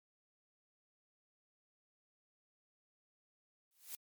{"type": "noise with exponential growth", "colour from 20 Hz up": "blue", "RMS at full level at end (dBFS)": -42, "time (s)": [3.71, 3.95], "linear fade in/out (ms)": 1, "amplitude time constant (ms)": 52, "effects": ["MP3 96 kbps"]}